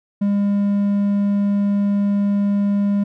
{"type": "tone", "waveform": "triangle", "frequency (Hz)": 202, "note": "G#3", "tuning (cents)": -48, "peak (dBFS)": -13, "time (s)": [0.21, 3.04], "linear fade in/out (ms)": 10, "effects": []}